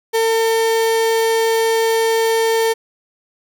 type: tone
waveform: 35% pulse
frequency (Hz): 451.4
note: A4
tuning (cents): +44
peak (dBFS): -12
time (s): 0.13-2.74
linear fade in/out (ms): 20
effects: none